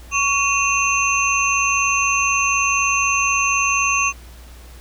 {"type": "tone cluster", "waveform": "sine", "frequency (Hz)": [1119, 2497, 2721, 6260], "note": ["C#6", "D#7", "F7", "G8"], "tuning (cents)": [16, 6, -46, -3], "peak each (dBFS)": [-20, -23, -20, -22], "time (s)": [0.11, 4.13], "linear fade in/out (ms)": 50, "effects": ["added 60 Hz sine -38 dBFS peak until 4.8 s", "pink hiss -46 dBFS RMS until 4.8 s"]}